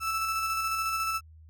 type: tone with tremolo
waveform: 35% pulse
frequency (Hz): 1318.5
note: E6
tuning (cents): 0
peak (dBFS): -25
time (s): 0-1.21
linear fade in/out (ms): 50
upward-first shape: square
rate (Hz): 14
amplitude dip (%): 25
effects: added 79 Hz sine -49 dBFS peak until 1.49 s